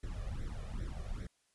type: noise with flanger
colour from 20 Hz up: brown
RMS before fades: -40 dBFS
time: 0.03-1.27 s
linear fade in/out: 5 ms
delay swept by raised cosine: 0.52 to 1.72 ms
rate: 2.5 Hz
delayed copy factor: +1
effects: white hiss -75 dBFS RMS until 1.54 s + resampled to 24000 Hz